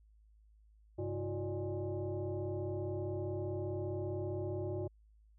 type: tone with frequency modulation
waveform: sine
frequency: 133.6 Hz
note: C3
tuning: 36 cents sharp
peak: -35 dBFS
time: 0.98-4.88 s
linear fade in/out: 10 ms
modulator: 232 Hz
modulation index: 1.9
effects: added 53 Hz sine -61 dBFS peak until 5.38 s

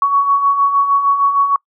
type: beating tone pair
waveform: sine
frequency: 1114 / 1120.5 Hz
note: C#6 / C#6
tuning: +8 / +18 cents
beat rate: 6.5 Hz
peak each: -19 / -11 dBFS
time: 0.02-1.56 s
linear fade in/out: 2 ms
effects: noise-tail reverb RT60 0.1 s tail -26 dB re dry

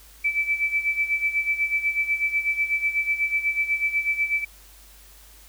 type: tone with tremolo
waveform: sine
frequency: 2315 Hz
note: D7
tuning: 25 cents flat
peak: -18 dBFS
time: 0.24-4.45 s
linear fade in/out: 10 ms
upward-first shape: sine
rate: 8.1 Hz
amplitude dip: 75%
effects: added 50 Hz sine -50 dBFS peak until 5.48 s + white hiss -51 dBFS RMS until 5.48 s

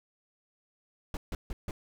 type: noise bursts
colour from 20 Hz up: brown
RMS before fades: -34 dBFS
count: 4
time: 1.14-1.71 s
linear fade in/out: 2 ms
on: 30 ms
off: 150 ms
effects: none

